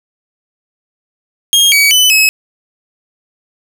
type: tone with pitch steps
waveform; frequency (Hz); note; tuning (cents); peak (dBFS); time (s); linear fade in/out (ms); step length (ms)
sawtooth; 3243 / 2268 / 3004 / 2570; G#7 / C#7 / F#7 / E7; -42 / +39 / +26 / -45; -3; 1.53-2.29; 0; 190
effects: none